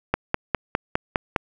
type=click train; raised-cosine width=0.5 ms; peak=-4 dBFS; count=7; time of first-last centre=0.14-1.362 s; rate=4.91 Hz; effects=none